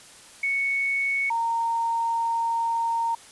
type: tone pair in turn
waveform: sine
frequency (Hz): 2217 / 922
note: C#7 / A#5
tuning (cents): 0 / -19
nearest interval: octave + minor third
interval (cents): 1519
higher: first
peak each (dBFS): -22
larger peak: neither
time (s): 0.43-1.3 / 1.3-3.15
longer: second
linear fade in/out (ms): 5
effects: white hiss -48 dBFS RMS until 3.31 s + resampled to 24000 Hz